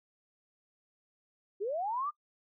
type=linear sweep; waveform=sine; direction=up; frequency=370 to 1227 Hz; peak=-31 dBFS; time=1.6-2.11 s; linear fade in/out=20 ms; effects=noise-tail reverb RT60 0.1 s tail -25 dB re dry